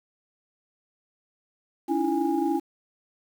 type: tone cluster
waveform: sine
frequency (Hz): 281.5 / 311.1 / 334.9 / 821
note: C#4 / D#4 / E4 / G#5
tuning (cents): +27 / 0 / +27 / -20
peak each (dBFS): -27 / -30 / -25 / -29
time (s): 1.88-2.6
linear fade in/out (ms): 20
effects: tanh soft clip ceiling -12 dBFS + 8-bit